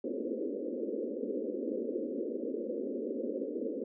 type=band-pass noise; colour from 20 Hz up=white; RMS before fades=-36 dBFS; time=0.04-3.84 s; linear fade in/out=5 ms; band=220 to 540 Hz; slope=96 dB/octave; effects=none